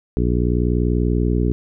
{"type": "harmonic tone", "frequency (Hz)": 60.2, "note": "B1", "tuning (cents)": -44, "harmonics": [1, 2, 3, 4, 5, 6, 7], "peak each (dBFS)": [-19, -22, -24, -25, -26, -27, -27], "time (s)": [0.17, 1.52], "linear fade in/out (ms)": 0, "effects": []}